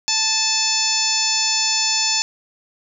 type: harmonic tone with a mistuned harmonic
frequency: 880 Hz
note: A5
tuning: in tune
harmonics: 1 / 2 / 3 / 4 / 5 / 6 / 7 / 8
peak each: -29 / -33 / -26 / -28 / -24 / -21 / -25 / -24 dBFS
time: 0.08-2.22 s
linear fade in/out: 0 ms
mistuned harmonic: 3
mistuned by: -24 cents
effects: none